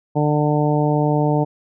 harmonic tone, 149.1 Hz, D3, 27 cents sharp, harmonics 1 / 2 / 3 / 4 / 5 / 6, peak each -18 / -21 / -23 / -24 / -25 / -26 dBFS, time 0.15-1.45 s, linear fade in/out 20 ms, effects none

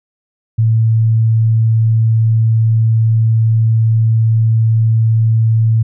sine tone, 112.2 Hz, A2, 34 cents sharp, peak -8 dBFS, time 0.58-5.83 s, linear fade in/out 10 ms, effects none

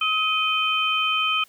sine tone cluster, 1272 / 2494 / 3092 Hz, D#6 / D#7 / G7, +38 / +3 / -24 cents, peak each -24 dBFS, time 0.01-1.44 s, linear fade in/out 5 ms, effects white hiss -56 dBFS RMS until 1.48 s

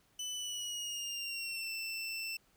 25% pulse tone with pitch glide, 3000 to 2673 Hz, F#7 to E7, +23 to +23 cents, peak -34 dBFS, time 0.19-2.37 s, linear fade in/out 5 ms, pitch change -200 cents, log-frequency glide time 0.32-1.71 s, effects pink hiss -70 dBFS RMS until 2.56 s

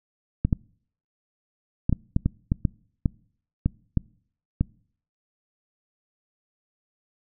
clicks, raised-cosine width 5 ms, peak -8 dBFS, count 12, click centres 0.45 / 0.528 / 1.895 / 1.927 / 2.164 / 2.26 / 2.519 / 2.652 / 3.058 / 3.66 / 3.973 / 4.61 s, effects noise-tail reverb RT60 0.6 s tail -26 dB re dry

